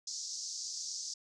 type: band-pass noise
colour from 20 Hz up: pink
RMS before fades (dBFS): -41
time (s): 0.07-1.14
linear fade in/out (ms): 5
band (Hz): 4800 to 6800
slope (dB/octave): 48
effects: none